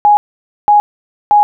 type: tone bursts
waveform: sine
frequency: 830.6 Hz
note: G#5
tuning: in tune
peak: -4 dBFS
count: 3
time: 0.05-1.43 s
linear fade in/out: 0 ms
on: 120 ms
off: 510 ms
effects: none